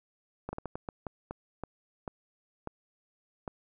slowing click train, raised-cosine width 1 ms, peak -22 dBFS, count 12, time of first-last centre 0.49-3.478 s, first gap 40 ms, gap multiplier 1.35, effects none

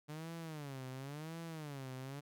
sawtooth tone with vibrato, 146.83 Hz, D3, in tune, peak -40 dBFS, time 0.08-2.21 s, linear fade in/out 20 ms, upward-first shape sine, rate 0.94 Hz, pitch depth 220 cents each way, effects none

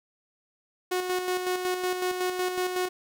sawtooth tone with tremolo, 365.1 Hz, F#4, 23 cents flat, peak -21 dBFS, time 0.91-2.89 s, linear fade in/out 10 ms, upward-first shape square, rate 5.4 Hz, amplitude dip 45%, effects none

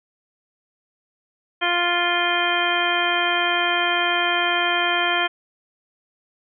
harmonic tone, 349.4 Hz, F4, 1 cent sharp, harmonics 1 / 2 / 3 / 4 / 5 / 6 / 7 / 9, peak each -29 / -25 / -27 / -26 / -25 / -30 / -27 / -25 dBFS, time 1.61-5.28 s, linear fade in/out 20 ms, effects none

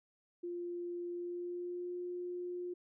sine tone with pitch glide, 349.2 to 355.5 Hz, F4 to F4, 0 to +31 cents, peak -38 dBFS, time 0.43-2.74 s, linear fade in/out 10 ms, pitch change +31 cents, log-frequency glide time 1.1-1.96 s, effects none

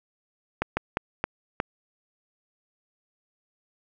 slowing click train, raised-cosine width 0.5 ms, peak -9 dBFS, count 5, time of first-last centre 0.62-1.601 s, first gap 150 ms, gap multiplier 1.34, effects none

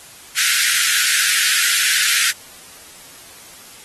pink high-pass noise, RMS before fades -17 dBFS, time 0.36-2.32 s, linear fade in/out 20 ms, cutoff 1400 Hz, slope 96 dB/octave, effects white hiss -41 dBFS RMS until 3.84 s + AAC 32 kbps

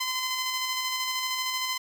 10% pulse tone with tremolo, 1027 Hz, C6, 33 cents flat, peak -18 dBFS, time 0-1.78 s, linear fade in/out 10 ms, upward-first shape square, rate 13 Hz, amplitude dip 25%, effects none

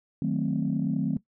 sine chord, D# diminished seventh, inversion none, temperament equal, 155.56 / 185 / 220 / 261.6 Hz, D#3 / F#3 / A3 / C4, 0 / 0 / 0 / 0 cents, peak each -29 dBFS, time 0.22-1.17 s, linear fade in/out 2 ms, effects noise-tail reverb RT60 0.1 s tail -18 dB re dry + tanh soft clip ceiling -16 dBFS

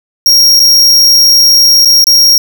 45% pulse tone with dropouts, 5588 Hz, F8, in tune, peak -3 dBFS, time 0.26-2.38 s, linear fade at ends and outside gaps 1 ms, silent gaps 0.595-0.601 / 1.849-1.856 / 2.042-2.069 s, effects none

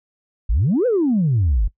sine exponential two-way sweep, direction up then down, 43.65 to 523.3 to 43.65 Hz, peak -13 dBFS, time 0.49-1.68 s, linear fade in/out 10 ms, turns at 0.86 s, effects noise-tail reverb RT60 0.1 s tail -20 dB re dry + tanh soft clip ceiling -11 dBFS

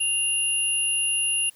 sine tone pair together, 2794 / 10549 Hz, F7 / E9, 0 / 0 cents, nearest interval octave + major seventh, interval 2300 cents, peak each -24 dBFS, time 0-1.5 s, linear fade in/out 10 ms, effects white hiss -57 dBFS RMS until 1.55 s

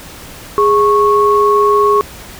sine tone pair together, 413.3 / 1101.6 Hz, G#4 / C#6, -8 / -11 cents, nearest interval octave + perfect fourth, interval 1697 cents, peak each -10 dBFS, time 0.58-2.01 s, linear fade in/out 0 ms, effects pink hiss -33 dBFS RMS until 2.39 s

